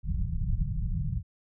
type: low-pass noise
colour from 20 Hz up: pink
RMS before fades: -29 dBFS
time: 0.03-1.23 s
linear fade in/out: 50 ms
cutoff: 180 Hz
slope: 96 dB/octave
effects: none